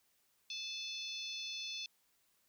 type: harmonic tone with a mistuned harmonic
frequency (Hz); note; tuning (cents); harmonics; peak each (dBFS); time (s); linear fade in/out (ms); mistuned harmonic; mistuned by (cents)
871; A5; -18; 3 / 4 / 5 / 6 / 7; -47 / -44 / -47 / -50 / -52; 0.5-1.86; 2; 5; -17
effects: white hiss -75 dBFS RMS until 2.48 s